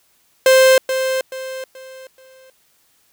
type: tone with echo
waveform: 45% pulse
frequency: 523.3 Hz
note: C5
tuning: in tune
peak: -8 dBFS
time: 0.46-0.78 s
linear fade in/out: 2 ms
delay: 430 ms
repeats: 4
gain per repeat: -9 dB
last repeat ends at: 2.5 s
effects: white hiss -59 dBFS RMS until 3.12 s